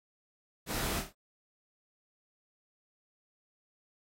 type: noise with echo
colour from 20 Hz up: pink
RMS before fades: -36 dBFS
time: 0.66-1.03 s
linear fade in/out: 50 ms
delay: 26 ms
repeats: 4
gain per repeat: -5 dB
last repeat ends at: 1.134 s
effects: AAC 48 kbps